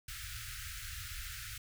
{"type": "band-stop noise", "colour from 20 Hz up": "pink", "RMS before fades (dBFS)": -44, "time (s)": [0.08, 1.58], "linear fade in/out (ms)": 5, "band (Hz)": [120, 1300], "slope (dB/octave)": 96, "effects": []}